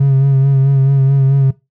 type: tone with vibrato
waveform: triangle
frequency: 136.3 Hz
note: C#3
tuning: 29 cents flat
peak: -4 dBFS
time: 0-1.51 s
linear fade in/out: 10 ms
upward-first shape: sine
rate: 4.6 Hz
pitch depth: 31 cents each way
effects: noise-tail reverb RT60 0.2 s tail -19 dB re dry + tanh soft clip ceiling -3 dBFS